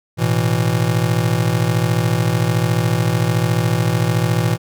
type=chord; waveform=square; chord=A suspended second; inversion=none; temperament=just; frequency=110 / 123.75 / 165 Hz; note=A2 / B2 / E3; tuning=0 / +4 / +2 cents; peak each=-20 dBFS; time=0.17-4.58 s; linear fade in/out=50 ms; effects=none